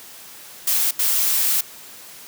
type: noise bursts at uneven times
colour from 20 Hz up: blue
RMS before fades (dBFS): -19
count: 2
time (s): 0.67-0.91 / 0.99-1.61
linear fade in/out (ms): 5
effects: white hiss -41 dBFS RMS until 2.27 s + high-pass 100 Hz 12 dB/octave